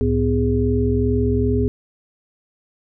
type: tone cluster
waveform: sine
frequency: 67.7 / 110.2 / 251.7 / 412.4 Hz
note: C#2 / A2 / B3 / G#4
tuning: -40 / +3 / +33 / -12 cents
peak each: -21 dBFS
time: 0.01-1.68 s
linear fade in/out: 0 ms
effects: none